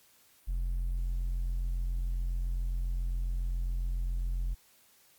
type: tone with hard clipping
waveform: triangle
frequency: 43.65 Hz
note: F1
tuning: in tune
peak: -28 dBFS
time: 0.47-4.55 s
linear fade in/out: 20 ms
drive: 1 dB
effects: white hiss -63 dBFS RMS until 5.18 s + Opus 48 kbps